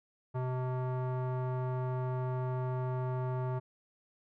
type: tone with low-pass filter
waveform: square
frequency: 127.6 Hz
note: C3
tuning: 43 cents flat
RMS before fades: -34 dBFS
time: 0.34-3.6 s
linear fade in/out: 20 ms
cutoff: 990 Hz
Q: 1.8
effects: none